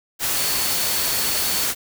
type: tone in noise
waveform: sine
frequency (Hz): 4435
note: C#8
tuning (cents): 0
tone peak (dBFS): -29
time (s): 0.34-1.68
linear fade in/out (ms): 50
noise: white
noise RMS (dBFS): -22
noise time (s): 0.19-1.75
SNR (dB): -10
effects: none